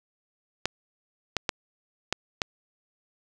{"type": "clicks", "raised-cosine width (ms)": 0.2, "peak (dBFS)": -7, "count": 5, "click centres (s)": [0.656, 1.367, 1.492, 2.126, 2.418], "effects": []}